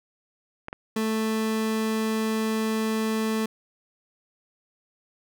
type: clicks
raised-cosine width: 0.5 ms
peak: -19 dBFS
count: 2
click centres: 0.684 / 0.729 s
type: tone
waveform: 30% pulse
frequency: 220 Hz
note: A3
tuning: in tune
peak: -21 dBFS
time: 0.96-3.46 s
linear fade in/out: 5 ms
effects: none